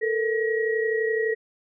sine tone cluster, 440.9 / 472.7 / 1903 Hz, A4 / A#4 / A#6, +4 / +24 / +35 cents, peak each -23 / -30 / -28 dBFS, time 0.01-1.35 s, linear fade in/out 20 ms, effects none

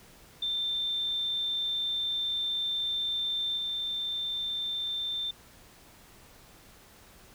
sine tone with level steps, 3572 Hz, A7, 25 cents sharp, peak -28 / -30 dBFS, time 0.42-5.31 s, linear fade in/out 5 ms, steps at 3.57 s, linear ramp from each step 5 ms, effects pink hiss -55 dBFS RMS until 7.34 s

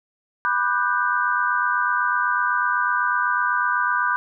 sine chord, G major seventh, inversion first, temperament equal with one note detuned, 987.8 / 1193.8 / 1480 / 1568 Hz, B5 / D6 / F#6 / G6, 0 / +28 / 0 / 0 cents, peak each -24 dBFS, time 0.45-4.16 s, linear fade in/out 0 ms, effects none

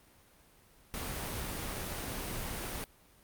pink noise, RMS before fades -38 dBFS, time 0.94-2.84 s, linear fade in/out 0 ms, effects pink hiss -62 dBFS RMS until 3.23 s + Opus 32 kbps

